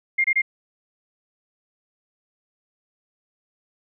sine tone bursts, 2118 Hz, C7, 21 cents sharp, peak -16 dBFS, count 3, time 0.18-0.419 s, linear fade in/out 10 ms, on 63 ms, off 25 ms, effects none

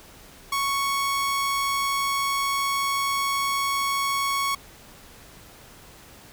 sawtooth tone, 1108.7 Hz, C#6, in tune, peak -19 dBFS, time 0.52-4.55 s, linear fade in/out 5 ms, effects pink hiss -48 dBFS RMS until 6.32 s

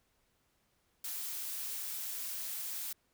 blue noise with amplitude modulation, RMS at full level -38 dBFS, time 1.04-2.93 s, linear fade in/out 5 ms, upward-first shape sine, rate 275 Hz, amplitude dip 40%, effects pink hiss -75 dBFS RMS until 3.13 s

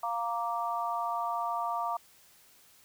sine chord, Bb major, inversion second, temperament equal with one note detuned, 698.5 / 932.3 / 1169.9 Hz, F5 / Bb5 / D6, 0 / 0 / -7 cents, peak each -34 dBFS, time 0.03-1.97 s, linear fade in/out 5 ms, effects white hiss -60 dBFS RMS until 2.84 s

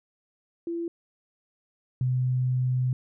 sine tone pair in turn, 338.2 / 127.12 Hz, E4 / C3, +44 / -50 cents, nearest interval octave + perfect fourth, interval 1694 cents, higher first, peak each -28 / -22 dBFS, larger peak second, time 0.67-0.88 / 2.01-2.93 s, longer second, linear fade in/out 2 ms, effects none

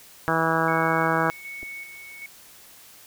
harmonic tone, 162.8 Hz, E3, 21 cents flat, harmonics 1 / 2 / 3 / 4 / 5 / 6 / 7 / 8 / 9 / 10, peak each -29 / -29 / -29 / -29 / -29 / -29 / -29 / -29 / -29 / -29 dBFS, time 0.28-1.3 s, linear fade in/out 0 ms
sine tone with tremolo, 2217 Hz, C#7, in tune, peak -34 dBFS, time 0.68-2.26 s, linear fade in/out 2 ms, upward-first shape square, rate 1.3 Hz, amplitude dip 50%
clicks, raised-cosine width 2 ms, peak -31 dBFS, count 2, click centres 1.629 / 1.632 s
effects white hiss -49 dBFS RMS until 3.06 s

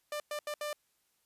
sawtooth tone bursts at uneven times, 595 Hz, D5, 22 cents sharp, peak -31 dBFS, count 4, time 0.12-0.2 / 0.31-0.39 / 0.47-0.54 / 0.61-0.73 s, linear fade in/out 2 ms, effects white hiss -75 dBFS RMS until 1.25 s + resampled to 32000 Hz

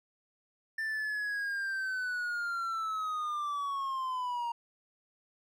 triangle linear sweep, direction down, 1786 to 932.3 Hz, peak -30 dBFS, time 0.78-4.52 s, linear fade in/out 5 ms, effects none

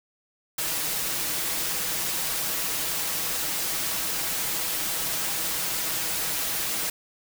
white noise with comb filter, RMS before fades -28 dBFS, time 0.58-6.9 s, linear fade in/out 5 ms, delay 6.2 ms, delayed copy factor +0.5, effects none

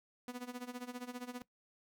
sawtooth tone with tremolo, 246.9 Hz, B3, in tune, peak -36 dBFS, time 0.28-1.42 s, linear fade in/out 0 ms, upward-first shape sine, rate 15 Hz, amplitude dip 85%, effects noise-tail reverb RT60 0.1 s tail -19 dB re dry

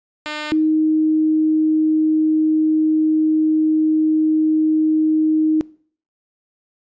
5% pulse / sine tone pair in turn, 302 / 312.3 Hz, D4 / D#4, +48 / +7 cents, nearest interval minor second, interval 59 cents, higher second, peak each -13 dBFS, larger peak neither, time 0.26-0.52 / 0.52-5.61 s, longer second, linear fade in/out 0 ms, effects noise-tail reverb RT60 0.5 s tail -22 dB re dry + resampled to 16000 Hz

